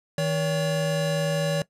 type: tone pair together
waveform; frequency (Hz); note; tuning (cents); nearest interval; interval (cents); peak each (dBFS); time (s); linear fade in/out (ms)
square; 158.67 / 567; D#3 / C#5; +34 / +39; octave + minor seventh; 2205; -26; 0.18-1.62; 2
effects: noise-tail reverb RT60 0.1 s tail -18 dB re dry + low-pass 11000 Hz 12 dB/octave